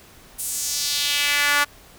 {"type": "tone with high-pass filter sweep", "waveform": "sawtooth", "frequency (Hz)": 289.4, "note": "D4", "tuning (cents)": -25, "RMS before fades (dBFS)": -22, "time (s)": [0.38, 1.65], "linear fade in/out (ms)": 20, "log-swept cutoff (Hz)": [10000, 1300], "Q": 1.9, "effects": ["pink hiss -48 dBFS RMS until 1.98 s"]}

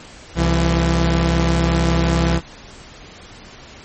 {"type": "tone pair together", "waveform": "sawtooth", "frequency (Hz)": [65.41, 167.61], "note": ["C2", "E3"], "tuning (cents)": [0, 29], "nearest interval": "octave + major third", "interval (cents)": 1629, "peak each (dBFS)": -13, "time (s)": [0.35, 2.41], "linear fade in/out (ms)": 50, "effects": ["pink hiss -40 dBFS RMS until 3.84 s", "MP3 32 kbps"]}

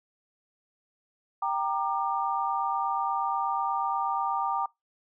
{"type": "chord", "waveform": "sine", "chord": "G minor", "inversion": "none", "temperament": "equal with one note detuned", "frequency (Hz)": [784, 932.3, 1195.9], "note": ["G5", "Bb5", "D6"], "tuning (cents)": [0, 0, 31], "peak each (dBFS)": -30, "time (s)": [1.42, 4.66], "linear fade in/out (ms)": 5, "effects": ["noise-tail reverb RT60 0.2 s tail -25 dB re dry"]}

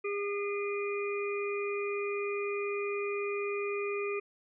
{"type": "harmonic tone with a mistuned harmonic", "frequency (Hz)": 405.6, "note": "G#4", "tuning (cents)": -41, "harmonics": [1, 3, 5, 6], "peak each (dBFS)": [-32, -41, -46, -39], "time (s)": [0.04, 4.2], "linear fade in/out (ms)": 10, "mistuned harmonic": 5, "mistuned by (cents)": 19, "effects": []}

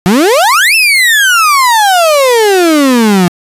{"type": "exponential two-way sweep", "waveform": "35% pulse", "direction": "up then down", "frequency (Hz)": [170.9, 2700, 170.9], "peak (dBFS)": -3, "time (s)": [0.06, 3.28], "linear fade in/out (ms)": 0, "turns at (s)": 0.75, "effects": ["resampled to 32000 Hz"]}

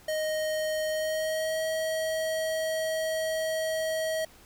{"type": "tone with pitch glide", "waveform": "square", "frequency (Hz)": [622.3, 637.6], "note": ["D#5", "D#5"], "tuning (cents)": [0, 42], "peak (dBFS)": -28, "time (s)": [0.08, 4.25], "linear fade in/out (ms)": 5, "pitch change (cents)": 42, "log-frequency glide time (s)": [0.9, 1.63], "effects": ["pink hiss -55 dBFS RMS until 4.45 s"]}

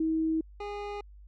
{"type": "tone pair in turn", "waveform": ["sine", "25% pulse"], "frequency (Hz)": [320, 410.2], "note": ["D#4", "G#4"], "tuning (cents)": [49, -21], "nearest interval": "major third", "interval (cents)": 430, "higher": "second", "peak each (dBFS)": [-25, -31], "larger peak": "first", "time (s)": [[0, 0.41], [0.6, 1.01]], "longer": "neither", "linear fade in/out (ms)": 5, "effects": ["added 50 Hz sine -48 dBFS peak until 1.27 s", "low-pass 3000 Hz 12 dB/octave"]}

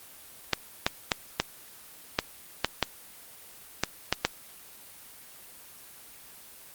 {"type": "clicks", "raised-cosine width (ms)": 0.2, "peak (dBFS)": -4, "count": 10, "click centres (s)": [0.533, 0.865, 1.118, 1.4, 2.189, 2.646, 2.827, 3.836, 4.126, 4.25], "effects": ["white hiss -49 dBFS RMS until 6.74 s", "Opus 24 kbps"]}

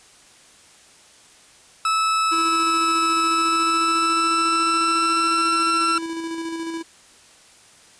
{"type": "tone with pitch glide", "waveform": "40% pulse", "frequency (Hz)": [1305, 1347.9], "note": ["E6", "E6"], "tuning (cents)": [-18, 38], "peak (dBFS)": -17, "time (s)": [1.85, 5.98], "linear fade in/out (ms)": 2, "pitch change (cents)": 56, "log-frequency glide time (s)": [3.23, 5.48]}
{"type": "tone with tremolo", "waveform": "square", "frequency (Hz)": 329.6, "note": "E4", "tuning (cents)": 0, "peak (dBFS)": -26, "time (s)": [2.31, 6.83], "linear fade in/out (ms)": 20, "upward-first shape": "square", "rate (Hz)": 14, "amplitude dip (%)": 30}
{"effects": ["white hiss -50 dBFS RMS until 7.99 s", "resampled to 22050 Hz"]}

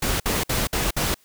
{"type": "noise bursts", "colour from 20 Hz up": "pink", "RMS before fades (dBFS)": -23, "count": 5, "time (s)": [0.02, 1.144], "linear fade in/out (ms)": 5, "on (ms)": 180, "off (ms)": 56, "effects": ["white hiss -59 dBFS RMS until 1.24 s"]}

